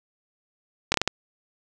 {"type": "slowing click train", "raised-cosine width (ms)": 0.2, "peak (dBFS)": -3, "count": 5, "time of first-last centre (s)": [0.92, 1.076], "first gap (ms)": 22, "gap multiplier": 1.4, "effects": ["7-bit"]}